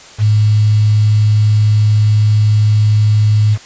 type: tone with quantisation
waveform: sine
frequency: 106.4 Hz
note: G#2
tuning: 42 cents sharp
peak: -7 dBFS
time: 0.18-3.58 s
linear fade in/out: 50 ms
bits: 5
effects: white hiss -37 dBFS RMS until 3.65 s + resampled to 16000 Hz